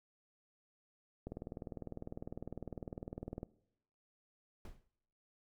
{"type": "click train", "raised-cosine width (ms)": 2, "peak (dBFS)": -29, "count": 44, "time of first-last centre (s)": [1.27, 3.431], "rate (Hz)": 19.9}
{"type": "noise with exponential decay", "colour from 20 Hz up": "brown", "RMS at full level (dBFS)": -43, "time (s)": [4.65, 4.88], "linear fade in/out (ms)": 2, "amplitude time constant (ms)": 50}
{"effects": ["noise-tail reverb RT60 0.8 s tail -21 dB re dry"]}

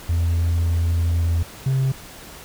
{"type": "tone pair in turn", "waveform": "triangle", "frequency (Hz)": [84.2, 133.27], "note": ["E2", "C3"], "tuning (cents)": [37, 32], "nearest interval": "minor sixth", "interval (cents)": 795, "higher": "second", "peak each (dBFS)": [-14, -14], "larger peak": "neither", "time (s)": [[0.09, 1.43], [1.66, 1.92]], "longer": "first", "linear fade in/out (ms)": 5, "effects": ["tanh soft clip ceiling -11 dBFS", "pink hiss -40 dBFS RMS until 2.44 s"]}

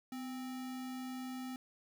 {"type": "tone with sample-and-hold", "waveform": "sine", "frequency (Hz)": 254, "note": "B3", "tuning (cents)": 49, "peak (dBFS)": -40, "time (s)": [0.12, 1.56], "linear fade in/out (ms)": 2, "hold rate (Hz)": 1050, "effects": []}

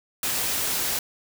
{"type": "noise", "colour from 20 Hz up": "white", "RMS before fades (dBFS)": -26, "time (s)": [0.23, 0.99], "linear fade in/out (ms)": 2, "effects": []}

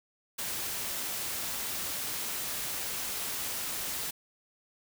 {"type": "noise", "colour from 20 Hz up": "white", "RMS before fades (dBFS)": -35, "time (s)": [0.38, 4.11], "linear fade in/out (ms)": 10, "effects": []}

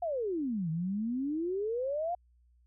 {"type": "exponential two-way sweep", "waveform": "sine", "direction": "down then up", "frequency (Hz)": [722, 155.56, 722], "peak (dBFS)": -30, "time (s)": [0.02, 2.15], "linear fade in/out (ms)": 5, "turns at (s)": 0.7, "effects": ["added 60 Hz sine -62 dBFS peak until 2.66 s"]}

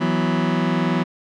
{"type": "chord", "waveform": "sawtooth", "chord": "E suspended second", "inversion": "none", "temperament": "just", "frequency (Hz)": [164.81, 185.42, 247.2], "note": ["E3", "F#3", "B3"], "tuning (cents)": [0, 4, 2], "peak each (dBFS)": -18, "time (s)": [0, 1.04], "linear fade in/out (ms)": 20, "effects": ["low-pass 3000 Hz 12 dB/octave"]}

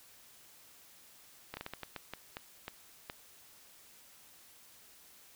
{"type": "slowing click train", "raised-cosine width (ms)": 0.3, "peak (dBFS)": -24, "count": 11, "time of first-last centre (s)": [1.54, 3.099], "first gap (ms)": 30, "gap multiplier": 1.34, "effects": ["white hiss -59 dBFS RMS until 5.35 s"]}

